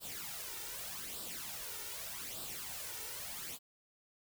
white noise with flanger, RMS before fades -44 dBFS, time 0-3.59 s, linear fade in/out 50 ms, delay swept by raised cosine 0.23 to 2.23 ms, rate 0.83 Hz, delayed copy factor +0.65, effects none

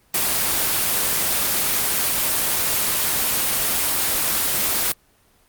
white noise, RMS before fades -20 dBFS, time 0.14-4.92 s, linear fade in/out 2 ms, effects pink hiss -58 dBFS RMS until 5.48 s + Opus 24 kbps

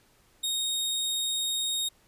sawtooth tone, 3729 Hz, A#7, in tune, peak -24 dBFS, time 0.43-1.89 s, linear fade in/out 10 ms, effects pink hiss -63 dBFS RMS until 2.07 s + resampled to 32000 Hz

